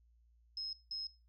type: tone bursts at uneven times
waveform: sine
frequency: 5150 Hz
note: E8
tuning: 41 cents flat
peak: -38 dBFS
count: 2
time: 0.57-0.73 / 0.91-1.07 s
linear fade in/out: 2 ms
effects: noise-tail reverb RT60 0.3 s tail -19 dB re dry + added 58 Hz sine -65 dBFS peak until 1.28 s